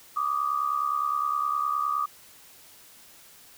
sine tone pair together, 1162 / 1231.7 Hz, D6 / D#6, -19 / -18 cents, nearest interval minor second, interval 101 cents, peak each -27 dBFS, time 0.16-2.06 s, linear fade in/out 10 ms, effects white hiss -52 dBFS RMS until 3.57 s

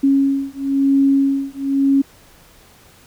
sine beating tone pair, 274.2 / 275.2 Hz, C#4 / C#4, -19 / -12 cents, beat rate 1 Hz, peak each -16 dBFS, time 0.03-2.02 s, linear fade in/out 10 ms, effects pink hiss -48 dBFS RMS until 3.06 s

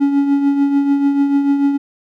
triangle tone with tremolo, 280.9 Hz, C#4, 23 cents sharp, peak -7 dBFS, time 0-1.78 s, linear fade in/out 20 ms, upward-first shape triangle, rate 6.8 Hz, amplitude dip 55%, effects none

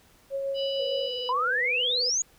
sine tone with tremolo, 548 Hz, C#5, 20 cents flat, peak -26 dBFS, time 0.3-1.1 s, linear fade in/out 50 ms, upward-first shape sine, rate 6.5 Hz, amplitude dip 25%
harmonic tone, 986 Hz, B5, 3 cents flat, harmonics 3 / 4 / 5, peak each -32 / -44 / -40 dBFS, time 0.54-1.33 s, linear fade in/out 50 ms
sine tone with vibrato, 496.5 Hz, B4, 9 cents sharp, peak -33 dBFS, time 0.79-2.1 s, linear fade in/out 10 ms, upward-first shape square, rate 19 Hz, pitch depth 31 cents each way
sine exponential sweep, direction up, 966 to 6910 Hz, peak -23 dBFS, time 1.29-2.22 s, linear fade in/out 2 ms
effects pink hiss -59 dBFS RMS until 2.38 s

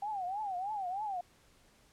sine tone with vibrato, 784 Hz, G5, in tune, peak -34 dBFS, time 0.02-1.21 s, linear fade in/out 5 ms, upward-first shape triangle, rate 3.2 Hz, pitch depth 200 cents each way, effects pink hiss -65 dBFS RMS until 1.92 s + low-pass 11000 Hz 12 dB/octave

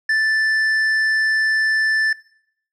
sine tone with tanh clipping, 1760 Hz, A6, in tune, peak -16 dBFS, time 0.09-2.13 s, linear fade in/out 5 ms, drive 6 dB, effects noise-tail reverb RT60 0.7 s tail -21 dB re dry

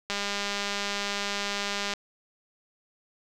click train, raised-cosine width 0.2 ms, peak -13 dBFS, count 372, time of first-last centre 0.1-1.937 s, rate 202 Hz, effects none

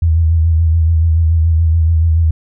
sine tone with vibrato, 81.5 Hz, E2, 19 cents flat, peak -8 dBFS, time 0.02-2.31 s, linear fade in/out 5 ms, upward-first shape sine, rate 7 Hz, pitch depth 50 cents each way, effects none

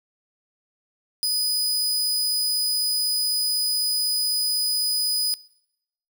sawtooth tone, 4978 Hz, D#8, in tune, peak -18 dBFS, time 1.23-5.34 s, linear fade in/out 0 ms, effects noise-tail reverb RT60 0.8 s tail -22 dB re dry

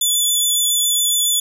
15% pulse tone with vibrato, 3464 Hz, A7, 28 cents flat, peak -8 dBFS, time 0.01-1.4 s, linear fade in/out 5 ms, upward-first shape sine, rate 7.2 Hz, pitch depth 16 cents each way, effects none

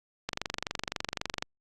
click train, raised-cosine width 0.2 ms, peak -13 dBFS, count 28, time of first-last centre 0.29-1.424 s, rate 23.8 Hz, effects Opus 48 kbps

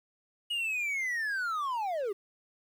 triangle linear sweep, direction down, 2900 to 374.2 Hz, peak -28 dBFS, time 0.5-2.13 s, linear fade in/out 10 ms, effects 10-bit

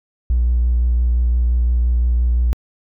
triangle tone with vibrato, 60 Hz, B1, 49 cents flat, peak -9 dBFS, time 0.3-2.53 s, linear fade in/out 0 ms, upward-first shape sine, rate 5.8 Hz, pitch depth 21 cents each way, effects tanh soft clip ceiling -10 dBFS

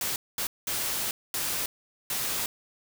white noise bursts at uneven times, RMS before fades -30 dBFS, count 5, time 0.01-0.16 / 0.38-0.47 / 0.67-1.11 / 1.34-1.66 / 2.1-2.46 s, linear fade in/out 2 ms, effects none

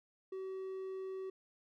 triangle tone, 380.1 Hz, F#4, 47 cents sharp, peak -38 dBFS, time 0.32-1.3 s, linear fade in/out 5 ms, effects none

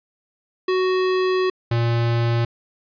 square tone pair in turn, 371.5 / 117.26 Hz, F#4 / A#2, +7 / +11 cents, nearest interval octave + minor sixth, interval 1996 cents, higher first, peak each -18 dBFS, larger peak neither, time 0.68-1.5 / 1.71-2.45 s, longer first, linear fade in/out 5 ms, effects resampled to 11025 Hz + 10-bit

